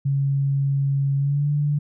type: tone with pitch glide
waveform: sine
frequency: 138.59 to 146.41 Hz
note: C#3 to D3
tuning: 0 to -5 cents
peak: -18 dBFS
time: 0.05-1.79 s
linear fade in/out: 10 ms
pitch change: +95 cents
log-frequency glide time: 1.17-1.5 s
effects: none